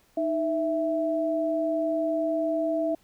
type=tone pair together; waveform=sine; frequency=311.4 / 659.8 Hz; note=D#4 / E5; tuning=+2 / +1 cents; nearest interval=octave + minor second; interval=1299 cents; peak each=-28 / -25 dBFS; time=0.17-2.95 s; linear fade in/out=5 ms; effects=pink hiss -63 dBFS RMS until 3.03 s